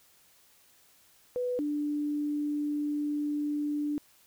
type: tone pair in turn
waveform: sine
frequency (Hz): 495.4 / 294.6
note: B4 / D4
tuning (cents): +5 / +6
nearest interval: major sixth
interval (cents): 899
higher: first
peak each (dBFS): -28 / -28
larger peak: neither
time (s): 1.36-1.59 / 1.59-3.98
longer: second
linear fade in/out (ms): 0
effects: white hiss -62 dBFS RMS until 4.26 s